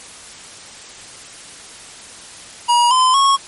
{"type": "tone with pitch steps", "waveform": "square", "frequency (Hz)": [957, 1025.7, 1099.3], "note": ["A#5", "C6", "C#6"], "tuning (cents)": [45, -35, -15], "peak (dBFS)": -11, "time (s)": [2.68, 3.37], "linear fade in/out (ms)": 20, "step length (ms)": 230, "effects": ["white hiss -37 dBFS RMS until 3.47 s", "MP3 48 kbps"]}